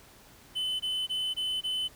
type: tone bursts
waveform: triangle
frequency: 3029 Hz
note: F#7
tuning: 40 cents sharp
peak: -27 dBFS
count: 5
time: 0.55-1.884 s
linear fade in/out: 20 ms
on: 250 ms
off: 21 ms
effects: pink hiss -55 dBFS RMS until 1.95 s